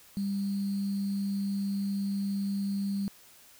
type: tone with sample-and-hold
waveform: sine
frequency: 198.5 Hz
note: G3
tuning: 22 cents sharp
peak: -28 dBFS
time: 0.17-3.08 s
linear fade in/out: 0 ms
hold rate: 4410 Hz
effects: white hiss -56 dBFS RMS until 3.59 s